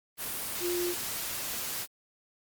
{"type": "tone in noise", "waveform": "sine", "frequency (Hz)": 352.1, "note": "F4", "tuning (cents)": 14, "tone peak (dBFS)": -29, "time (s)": [0.6, 0.95], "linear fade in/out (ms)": 50, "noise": "white", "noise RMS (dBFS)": -35, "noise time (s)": [0.17, 1.87], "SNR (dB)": 3, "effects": ["Opus 32 kbps"]}